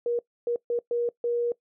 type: tone bursts at uneven times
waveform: sine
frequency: 476 Hz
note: A#4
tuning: 36 cents sharp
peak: -23 dBFS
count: 5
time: 0.06-0.19 / 0.47-0.56 / 0.7-0.79 / 0.91-1.09 / 1.24-1.52 s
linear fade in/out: 2 ms
effects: noise-tail reverb RT60 0.1 s tail -21 dB re dry